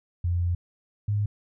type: tone pair in turn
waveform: sine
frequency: 87.31 / 103.58 Hz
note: F2 / G#2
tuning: 0 / -4 cents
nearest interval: minor third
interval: 296 cents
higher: second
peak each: -22 / -22 dBFS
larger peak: neither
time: 0.24-0.55 / 1.08-1.26 s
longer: first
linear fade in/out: 5 ms
effects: none